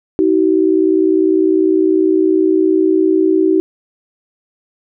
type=tone pair together; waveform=sine; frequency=318.7 / 378.6 Hz; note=D#4 / F#4; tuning=+42 / +40 cents; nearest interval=minor third; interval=298 cents; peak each=-12 dBFS; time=0.19-3.6 s; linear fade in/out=0 ms; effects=none